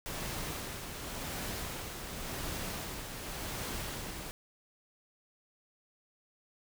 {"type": "noise with tremolo", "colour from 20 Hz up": "pink", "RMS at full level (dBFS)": -38, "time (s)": [0.06, 4.31], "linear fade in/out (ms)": 0, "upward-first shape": "sine", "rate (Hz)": 0.9, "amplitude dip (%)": 40, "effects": []}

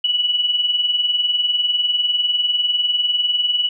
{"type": "tone with tremolo", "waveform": "sine", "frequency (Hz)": 2946, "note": "F#7", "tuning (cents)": -8, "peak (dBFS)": -13, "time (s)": [0.04, 3.69], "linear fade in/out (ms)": 5, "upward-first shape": "sine", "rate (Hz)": 20, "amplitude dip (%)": 60, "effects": []}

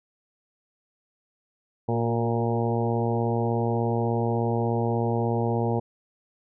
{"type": "harmonic tone with a mistuned harmonic", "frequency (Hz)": 116.54, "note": "A#2", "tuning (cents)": 0, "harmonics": [1, 2, 3, 4, 5, 6, 7, 8], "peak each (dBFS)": [-26, -29, -31, -29, -35, -35, -33, -37], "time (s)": [1.88, 5.8], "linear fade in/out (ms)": 10, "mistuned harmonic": 3, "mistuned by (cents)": 33, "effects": []}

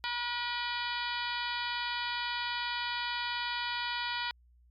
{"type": "harmonic tone with a mistuned harmonic", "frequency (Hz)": 481.2, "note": "B4", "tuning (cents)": -45, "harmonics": [2, 3, 4, 5, 6, 7, 8, 9, 10], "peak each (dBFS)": [-37, -39, -40, -41, -42, -42, -43, -44, -44], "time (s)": [0.04, 4.31], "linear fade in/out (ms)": 0, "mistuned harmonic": 6, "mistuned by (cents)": 66, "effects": ["added 60 Hz sine -59 dBFS peak until 4.7 s", "MP3 96 kbps"]}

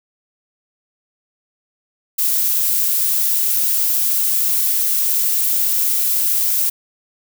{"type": "noise", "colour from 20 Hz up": "violet", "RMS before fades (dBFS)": -17, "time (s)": [2.18, 6.7], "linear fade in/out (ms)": 10, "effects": []}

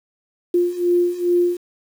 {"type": "beating tone pair", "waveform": "sine", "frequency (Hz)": [350, 352.4], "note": ["F4", "F4"], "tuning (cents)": [4, 16], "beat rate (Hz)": 2.4, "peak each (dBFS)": [-20, -17], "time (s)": [0.54, 1.57], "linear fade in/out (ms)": 5, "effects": ["7-bit"]}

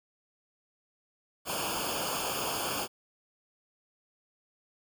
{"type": "noise with comb filter", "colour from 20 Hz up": "pink", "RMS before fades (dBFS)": -33, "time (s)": [1.45, 2.88], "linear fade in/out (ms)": 50, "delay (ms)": 0.51, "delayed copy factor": -1, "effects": []}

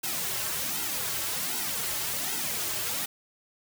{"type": "noise with flanger", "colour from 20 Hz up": "white", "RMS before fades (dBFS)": -31, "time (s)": [0.03, 3.06], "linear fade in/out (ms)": 10, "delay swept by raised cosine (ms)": [1.7, 4.2], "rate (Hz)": 1.3, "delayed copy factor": -0.85, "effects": []}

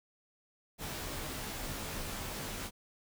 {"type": "noise with comb filter", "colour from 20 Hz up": "pink", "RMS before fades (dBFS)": -40, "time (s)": [0.78, 2.71], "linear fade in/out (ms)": 50, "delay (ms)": 17, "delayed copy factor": -0.7, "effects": []}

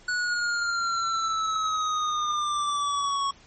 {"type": "exponential sweep", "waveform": "square", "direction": "down", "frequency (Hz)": [1474, 1104], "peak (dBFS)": -25, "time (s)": [0.08, 3.31], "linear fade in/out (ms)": 5, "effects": ["pink hiss -54 dBFS RMS until 3.46 s", "MP3 32 kbps"]}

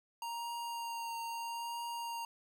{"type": "tone with vibrato", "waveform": "square", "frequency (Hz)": 932, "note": "A#5", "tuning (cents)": -1, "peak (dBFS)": -39, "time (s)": [0.22, 2.25], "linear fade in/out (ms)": 2, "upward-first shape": "triangle", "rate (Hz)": 0.77, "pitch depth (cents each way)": 18, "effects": []}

